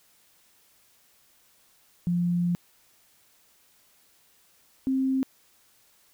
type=tone pair in turn; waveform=sine; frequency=174.61 / 264.6 Hz; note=F3 / C4; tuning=0 / +20 cents; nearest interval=perfect fifth; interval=720 cents; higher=second; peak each=-22 dBFS; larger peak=neither; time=2.07-2.55 / 4.87-5.23 s; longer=first; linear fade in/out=0 ms; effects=white hiss -62 dBFS RMS until 6.13 s